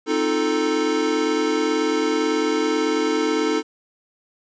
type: chord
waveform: square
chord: F dominant seventh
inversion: second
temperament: equal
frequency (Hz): 261.6 / 311.1 / 349.2 / 440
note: C4 / Eb4 / F4 / A4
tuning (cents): 0 / 0 / 0 / 0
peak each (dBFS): -29 / -23 / -29 / -23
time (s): 0.06-3.63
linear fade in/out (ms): 50
effects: resampled to 16000 Hz + 9-bit